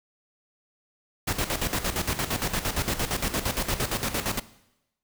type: noise with tremolo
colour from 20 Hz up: pink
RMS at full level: -26 dBFS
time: 1.27-4.4 s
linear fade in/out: 10 ms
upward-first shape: square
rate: 8.7 Hz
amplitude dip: 70%
effects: noise-tail reverb RT60 0.9 s tail -18 dB re dry